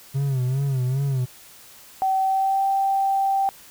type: tone with vibrato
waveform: triangle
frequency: 132.8 Hz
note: C3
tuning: 26 cents sharp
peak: -18 dBFS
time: 0.14-1.26 s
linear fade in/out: 20 ms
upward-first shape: sine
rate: 2.5 Hz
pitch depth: 100 cents each way
type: tone with pitch glide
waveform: sine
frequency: 766 to 781.2 Hz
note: G5 to G5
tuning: -40 to -6 cents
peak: -18 dBFS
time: 2.02-3.49 s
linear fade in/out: 0 ms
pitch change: +34 cents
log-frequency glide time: 2.22-2.64 s
effects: white hiss -47 dBFS RMS until 3.7 s